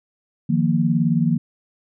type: chord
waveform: sine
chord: Eb suspended second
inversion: none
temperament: equal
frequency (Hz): 155.56 / 174.61 / 233.1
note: Eb3 / F3 / Bb3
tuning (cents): 0 / 0 / 0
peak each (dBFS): -20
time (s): 0.49-1.38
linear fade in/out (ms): 10
effects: none